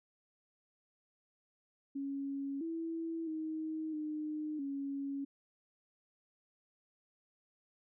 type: tone with pitch steps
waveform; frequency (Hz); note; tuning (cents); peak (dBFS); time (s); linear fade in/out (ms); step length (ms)
sine; 277 / 328.7 / 315.1 / 305.1 / 277.9; C#4 / E4 / D#4 / D#4 / C#4; -1 / -5 / +22 / -34 / +4; -36; 1.95-5.25; 10; 660
effects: none